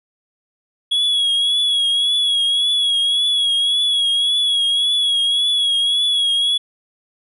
triangle tone with vibrato, 3344 Hz, G#7, 11 cents sharp, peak -13 dBFS, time 0.91-6.58 s, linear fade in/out 10 ms, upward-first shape triangle, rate 1.8 Hz, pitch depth 50 cents each way, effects resampled to 32000 Hz

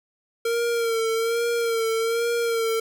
square tone with vibrato, 460 Hz, A#4, 23 cents flat, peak -22 dBFS, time 0.45-2.8 s, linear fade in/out 5 ms, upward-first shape sine, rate 1.2 Hz, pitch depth 40 cents each way, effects none

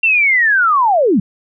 sine linear sweep, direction down, 2739 to 164.81 Hz, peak -9 dBFS, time 0.03-1.2 s, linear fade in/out 5 ms, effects none

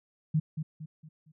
sine tone with echo, 155.56 Hz, D#3, in tune, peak -22 dBFS, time 0.34-0.4 s, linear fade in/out 10 ms, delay 230 ms, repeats 4, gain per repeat -8 dB, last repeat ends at 1.32 s, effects none

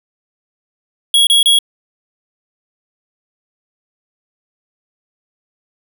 square tone bursts, 3322 Hz, G#7, in tune, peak -8 dBFS, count 3, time 1.14-1.588 s, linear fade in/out 2 ms, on 130 ms, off 29 ms, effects none

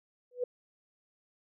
sine tone with exponential growth, 493.9 Hz, B4, in tune, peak -25 dBFS, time 0.31-0.44 s, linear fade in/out 5 ms, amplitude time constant 27 ms, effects none

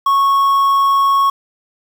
triangle tone with quantisation, 1103 Hz, C#6, 9 cents flat, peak -8 dBFS, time 0.06-1.3 s, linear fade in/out 5 ms, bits 6, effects none

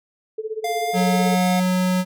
sine tone with tremolo, 437 Hz, A4, 12 cents flat, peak -22 dBFS, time 0.38-1.35 s, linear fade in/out 5 ms, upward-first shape sine, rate 16 Hz, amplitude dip 90%
square tone with pitch glide, 698.5 to 719.8 Hz, F5 to F#5, 0 to -48 cents, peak -23 dBFS, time 0.64-1.6 s, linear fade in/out 5 ms, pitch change +52 cents, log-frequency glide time 0.8-1.31 s
square tone, 183.6 Hz, F#3, 13 cents flat, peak -18 dBFS, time 0.93-2.05 s, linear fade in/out 50 ms
effects none

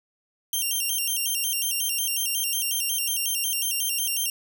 5% pulse tone with vibrato, 2960 Hz, F#7, in tune, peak -16 dBFS, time 0.53-4.3 s, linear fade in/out 2 ms, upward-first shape square, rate 5.5 Hz, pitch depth 110 cents each way, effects none

